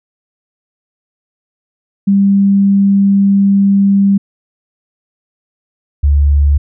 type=tone pair in turn; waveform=sine; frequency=198 / 71.76 Hz; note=G3 / D2; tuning=+18 / -40 cents; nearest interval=octave + tritone; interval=1758 cents; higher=first; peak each=-6 dBFS; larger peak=neither; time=2.07-4.18 / 6.03-6.58 s; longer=first; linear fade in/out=10 ms; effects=none

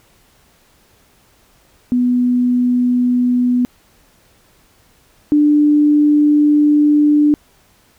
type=tone pair in turn; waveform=sine; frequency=246.9 / 296.3 Hz; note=B3 / D4; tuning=0 / +15 cents; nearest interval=minor third; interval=315 cents; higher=second; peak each=-11 / -8 dBFS; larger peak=second; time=1.92-3.65 / 5.32-7.34 s; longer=second; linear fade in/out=0 ms; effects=pink hiss -53 dBFS RMS until 7.98 s

